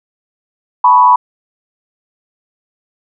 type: tone with frequency modulation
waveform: sine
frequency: 987 Hz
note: B5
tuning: 1 cent flat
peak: -4 dBFS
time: 0.84-1.16 s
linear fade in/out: 5 ms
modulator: 113 Hz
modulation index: 0.72
effects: none